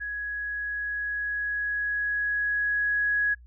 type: tone with level ramp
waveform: sine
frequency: 1670 Hz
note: G#6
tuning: 9 cents sharp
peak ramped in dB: -30 to -21 dBFS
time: 0-3.35 s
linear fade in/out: 20 ms
effects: noise-tail reverb RT60 0.1 s tail -26 dB re dry + added 60 Hz sine -47 dBFS peak until 3.46 s